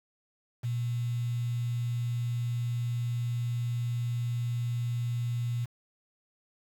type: tone with quantisation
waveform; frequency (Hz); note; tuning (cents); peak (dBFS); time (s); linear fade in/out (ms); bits
sine; 120; B2; -49; -28; 0.63-5.66; 20; 8
effects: none